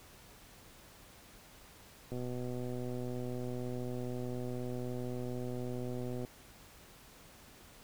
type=click train; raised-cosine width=2 ms; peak=-28 dBFS; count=513; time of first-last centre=2.12-6.249 s; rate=124 Hz; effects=pink hiss -57 dBFS RMS until 7.83 s